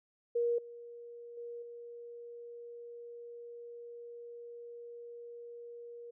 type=tone with level steps; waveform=sine; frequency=473.7 Hz; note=A#4; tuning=28 cents sharp; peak=-28 / -46 / -41 / -45 dBFS; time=0.35-6.11 s; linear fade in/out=10 ms; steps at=0.58 / 1.37 / 1.62 s; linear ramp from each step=5 ms; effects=none